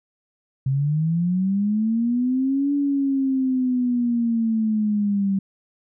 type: linear two-way sweep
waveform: sine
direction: up then down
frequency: 130.81 to 286.3 to 192.9 Hz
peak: -18 dBFS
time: 0.66-5.39 s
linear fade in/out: 5 ms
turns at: 2.73 s
effects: none